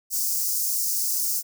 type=high-pass noise; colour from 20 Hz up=white; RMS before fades=-25 dBFS; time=0.1-1.43 s; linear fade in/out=50 ms; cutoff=5000 Hz; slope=48 dB/octave; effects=none